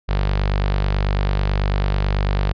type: tone with notch filter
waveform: sawtooth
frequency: 49.11 Hz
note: G1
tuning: 4 cents sharp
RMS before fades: -19 dBFS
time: 0.08-2.53 s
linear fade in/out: 20 ms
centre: 280 Hz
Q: 1.3
effects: resampled to 11025 Hz